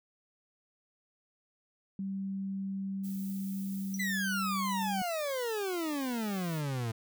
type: tone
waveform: sine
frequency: 194.3 Hz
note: G3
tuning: 15 cents flat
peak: -33 dBFS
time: 1.99-5.02 s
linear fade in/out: 2 ms
type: noise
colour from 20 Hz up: violet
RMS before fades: -49 dBFS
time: 3.03-6.62 s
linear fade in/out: 20 ms
type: tone with exponential decay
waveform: sine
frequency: 5840 Hz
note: F#8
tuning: 24 cents flat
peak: -35 dBFS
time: 3.94-4.02 s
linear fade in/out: 1 ms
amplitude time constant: 16 ms
type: exponential sweep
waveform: 40% pulse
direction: down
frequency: 2045 to 110.1 Hz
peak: -31 dBFS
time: 3.99-6.92 s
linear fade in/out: 10 ms
effects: none